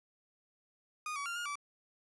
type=tone with pitch steps; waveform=30% pulse; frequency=1230 / 1135 / 1390 / 1423 / 1156 Hz; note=D#6 / C#6 / F6 / F6 / D6; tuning=-20 / +41 / -9 / +32 / -28 cents; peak=-34 dBFS; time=1.06-1.555 s; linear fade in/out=2 ms; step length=99 ms; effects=resampled to 24000 Hz